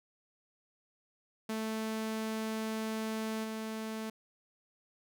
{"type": "tone with level steps", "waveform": "sawtooth", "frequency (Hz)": 220, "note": "A3", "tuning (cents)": 0, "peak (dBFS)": [-30, -33], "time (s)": [1.49, 4.1], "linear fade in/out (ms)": 5, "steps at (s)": 3.43, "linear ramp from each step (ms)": 20, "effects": []}